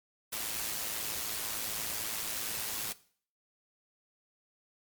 white noise with amplitude modulation, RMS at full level -34 dBFS, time 0.32-2.93 s, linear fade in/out 10 ms, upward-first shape sine, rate 109 Hz, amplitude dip 45%, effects noise-tail reverb RT60 0.5 s tail -18 dB re dry + MP3 96 kbps

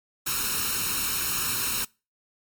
white noise with comb filter, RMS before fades -27 dBFS, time 0.26-1.85 s, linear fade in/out 10 ms, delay 0.74 ms, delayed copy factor +0.8, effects noise-tail reverb RT60 0.3 s tail -25 dB re dry + MP3 96 kbps

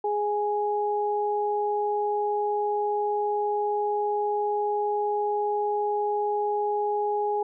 sine tone pair together, 415.7 / 830.6 Hz, G#4 / G#5, +2 / 0 cents, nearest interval octave, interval 1198 cents, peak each -26 dBFS, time 0.04-7.43 s, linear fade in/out 5 ms, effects none

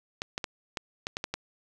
clicks, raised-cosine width 0.2 ms, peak -14 dBFS, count 8, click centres 0.219 / 0.379 / 0.442 / 0.772 / 1.069 / 1.169 / 1.241 / 1.34 s, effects none

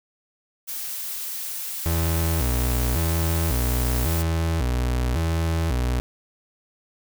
blue noise, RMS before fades -31 dBFS, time 0.67-4.23 s, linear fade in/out 20 ms
35% pulse tone with vibrato, 71.1 Hz, C#2, 45 cents sharp, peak -19 dBFS, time 1.86-6 s, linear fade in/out 0 ms, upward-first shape square, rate 0.91 Hz, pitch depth 250 cents each way
effects none

